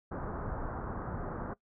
pink low-pass noise, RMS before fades -38 dBFS, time 0.11-1.54 s, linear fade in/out 10 ms, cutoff 1500 Hz, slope 48 dB/octave, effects noise-tail reverb RT60 0.1 s tail -20 dB re dry

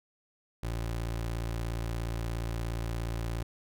25% pulse tone, 57 Hz, A#1, 38 cents flat, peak -28 dBFS, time 0.63-3.43 s, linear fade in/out 5 ms, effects none

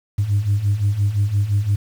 sine beating tone pair, 98 / 103.8 Hz, G2 / G#2, 0 / 0 cents, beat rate 5.8 Hz, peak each -20 / -16 dBFS, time 0.18-1.76 s, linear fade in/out 10 ms, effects tanh soft clip ceiling -11 dBFS + 7-bit

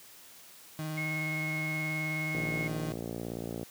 35% pulse tone with vibrato, 155.56 Hz, D#3, in tune, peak -32 dBFS, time 0.79-2.92 s, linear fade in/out 0 ms, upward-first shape sine, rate 19 Hz, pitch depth 17 cents each way
sine tone, 2173 Hz, C#7, 35 cents flat, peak -33 dBFS, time 0.97-2.68 s, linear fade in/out 10 ms
click train, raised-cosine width 2 ms, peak -23 dBFS, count 75, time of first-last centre 2.35-3.63 s, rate 57.8 Hz
effects white hiss -53 dBFS RMS until 3.7 s + high-pass 100 Hz 12 dB/octave

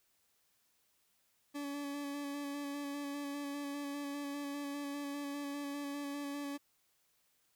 40% pulse tone with vibrato, 284.9 Hz, C#4, 48 cents sharp, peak -38 dBFS, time 1.54-6.58 s, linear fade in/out 20 ms, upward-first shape square, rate 5 Hz, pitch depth 17 cents each way, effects white hiss -75 dBFS RMS until 7.55 s

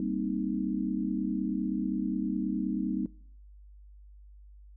sine chord, C minor seventh, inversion second, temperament equal with one note detuned, 196 / 232 / 261.6 / 311.1 Hz, G3 / Bb3 / C4 / Eb4, 0 / -8 / 0 / 0 cents, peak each -33 / -34 / -34 / -34 dBFS, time 0-3.06 s, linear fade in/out 2 ms, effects noise-tail reverb RT60 0.6 s tail -23 dB re dry + added 50 Hz sine -49 dBFS peak until 4.76 s

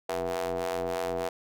sawtooth ring-modulated tone, 88.1 Hz, F2, 16 cents sharp, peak -22 dBFS, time 0.09-1.29 s, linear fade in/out 5 ms, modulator 571 Hz, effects none

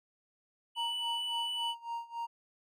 triangle tone, 2972 Hz, F#7, 7 cents sharp, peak -32 dBFS, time 0.75-1.75 s, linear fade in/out 50 ms
triangle tone with tremolo, 932.3 Hz, A#5, in tune, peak -32 dBFS, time 0.76-2.27 s, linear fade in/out 20 ms, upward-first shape sine, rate 3.6 Hz, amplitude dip 90%
effects none

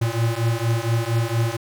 square beating tone pair, 113.3 / 117.6 Hz, A#2 / A#2, -49 / +16 cents, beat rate 4.3 Hz, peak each -23 dBFS, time 0.01-1.57 s, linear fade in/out 10 ms, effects none

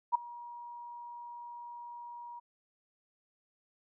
sine tone with ADSR envelope, 954 Hz, A#5, 40 cents sharp, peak -21 dBFS, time 0.12-2.4 s, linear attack 29 ms, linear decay 8 ms, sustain -22 dB, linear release 15 ms, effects none

